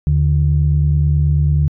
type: tone pair together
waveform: sine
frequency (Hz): 78 / 147.24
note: D#2 / D3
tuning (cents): +5 / +5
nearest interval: major seventh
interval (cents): 1100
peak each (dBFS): -13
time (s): 0.07-1.68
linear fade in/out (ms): 0
effects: tanh soft clip ceiling -4 dBFS